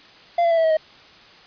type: tone with pitch steps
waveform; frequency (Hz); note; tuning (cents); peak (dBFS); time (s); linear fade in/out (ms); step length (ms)
triangle; 689 / 676.4 / 664 / 651.8 / 639.9 / 628.2; F5 / E5 / E5 / E5 / D#5 / D#5; -24 / +44 / +12 / -20 / +48 / +16; -13; 0.38-0.77; 5; 65
effects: white hiss -47 dBFS RMS until 1.46 s + resampled to 11025 Hz